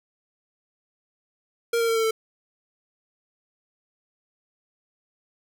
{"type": "tone with pitch steps", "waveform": "square", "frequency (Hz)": [466.2, 460.6, 455, 449.5, 444.1], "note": ["A#4", "A#4", "A#4", "A4", "A4"], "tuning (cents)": [0, -21, -42, 37, 16], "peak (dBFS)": -21, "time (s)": [1.73, 2.11], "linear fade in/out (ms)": 5, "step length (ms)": 76, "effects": []}